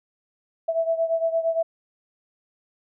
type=beating tone pair; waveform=sine; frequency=656 / 664.7 Hz; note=E5 / E5; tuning=-9 / +14 cents; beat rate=8.7 Hz; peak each=-22 / -26 dBFS; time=0.68-1.63 s; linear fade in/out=10 ms; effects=none